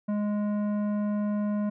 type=tone with tanh clipping; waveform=sine; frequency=207.7 Hz; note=G#3; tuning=in tune; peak=-27 dBFS; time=0.08-1.7 s; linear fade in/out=10 ms; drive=12 dB; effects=none